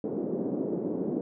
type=band-pass noise; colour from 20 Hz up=white; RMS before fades=-31 dBFS; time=0.04-1.21 s; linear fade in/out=2 ms; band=190 to 410 Hz; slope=24 dB/octave; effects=none